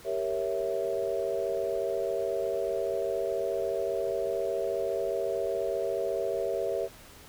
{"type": "chord", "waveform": "sine", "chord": "G diminished seventh", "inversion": "none", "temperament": "equal", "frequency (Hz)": [392, 466.2, 554.4, 659.3], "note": ["G4", "Bb4", "Db5", "Fb5"], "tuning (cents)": [0, 0, 0, 0], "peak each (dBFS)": -33, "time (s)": [0.04, 6.89], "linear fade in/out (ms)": 50, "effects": ["pink hiss -51 dBFS RMS until 7.28 s"]}